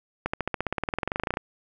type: accelerating click train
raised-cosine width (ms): 0.5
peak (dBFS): -11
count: 23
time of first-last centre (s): 0.26-1.371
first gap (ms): 75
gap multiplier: 0.96
effects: none